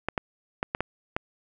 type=clicks; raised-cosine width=0.5 ms; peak=-11 dBFS; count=6; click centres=0.086 / 0.178 / 0.629 / 0.749 / 0.806 / 1.165 s; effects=none